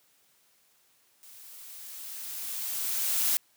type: noise with level ramp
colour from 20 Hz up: blue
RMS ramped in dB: -51 to -25 dBFS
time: 1.23-3.37 s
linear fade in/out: 0 ms
effects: white hiss -66 dBFS RMS until 3.56 s + high-pass 100 Hz 12 dB/octave